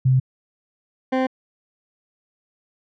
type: tone pair in turn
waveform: sine / 20% pulse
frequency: 130 / 260 Hz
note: C3 / C4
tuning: -11 / -11 cents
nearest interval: octave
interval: 1200 cents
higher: second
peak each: -13 dBFS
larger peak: neither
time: 0.05-0.2 / 1.12-1.27 s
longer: neither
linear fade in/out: 10 ms
effects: low-pass 2000 Hz 12 dB/octave